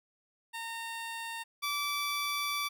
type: tone pair in turn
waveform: 15% pulse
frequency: 916 / 1158.2 Hz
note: A#5 / D6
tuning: -31 / -24 cents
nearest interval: major third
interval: 407 cents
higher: second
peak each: -31 / -25 dBFS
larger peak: second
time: 0.53-1.44 / 1.62-2.69 s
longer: second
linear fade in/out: 20 ms
effects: none